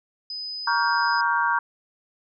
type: tone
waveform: sine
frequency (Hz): 5010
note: D#8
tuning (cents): +11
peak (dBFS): -30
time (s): 0.3-1.21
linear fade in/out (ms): 2
type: chord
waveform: sine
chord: G half-diminished seventh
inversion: first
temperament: just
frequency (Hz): 940.8 / 1128.9 / 1411.2 / 1568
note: Bb5 / Db6 / F6 / G6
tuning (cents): +16 / +31 / +18 / 0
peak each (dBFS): -23 / -26 / -27 / -25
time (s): 0.67-1.59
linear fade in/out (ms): 5
effects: none